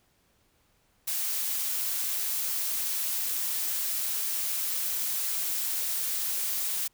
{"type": "noise", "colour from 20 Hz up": "blue", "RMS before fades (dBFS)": -30, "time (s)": [1.07, 6.88], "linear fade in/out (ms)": 10, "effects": ["pink hiss -68 dBFS RMS until 6.93 s"]}